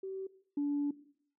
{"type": "tone pair in turn", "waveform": "sine", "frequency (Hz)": [383.3, 288.1], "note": ["G4", "D4"], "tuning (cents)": [-39, -33], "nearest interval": "perfect fourth", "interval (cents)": 494, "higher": "first", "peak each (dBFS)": [-37, -28], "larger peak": "second", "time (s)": [[0.03, 0.27], [0.57, 0.91]], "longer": "second", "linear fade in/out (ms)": 5, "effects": ["noise-tail reverb RT60 0.6 s tail -17 dB re dry", "tanh soft clip ceiling -26 dBFS"]}